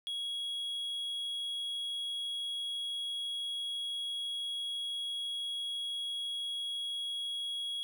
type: tone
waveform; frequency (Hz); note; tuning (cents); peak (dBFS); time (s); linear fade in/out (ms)
triangle; 3322; G#7; 0; -33; 0.07-7.83; 0
effects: none